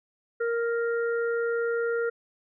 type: harmonic tone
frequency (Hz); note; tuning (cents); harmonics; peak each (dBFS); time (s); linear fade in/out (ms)
466.2; A#4; 0; 1 / 3 / 4; -25 / -32 / -42; 0.4-2.1; 10
effects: none